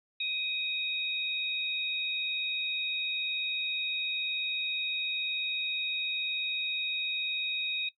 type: tone pair together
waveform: sine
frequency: 2507 / 3759 Hz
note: D#7 / A#7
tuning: +12 / +14 cents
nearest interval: perfect fifth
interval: 702 cents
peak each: -33 / -32 dBFS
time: 0.2-7.89 s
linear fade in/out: 5 ms
effects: noise-tail reverb RT60 0.1 s tail -18 dB re dry